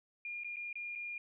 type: tone with dropouts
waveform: sine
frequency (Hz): 2415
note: D7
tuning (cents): +48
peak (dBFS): -39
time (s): 0.25-1.18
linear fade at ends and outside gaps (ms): 2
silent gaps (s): 0.436-0.445 / 0.56-0.567 / 0.729-0.755 / 0.953-0.957
effects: none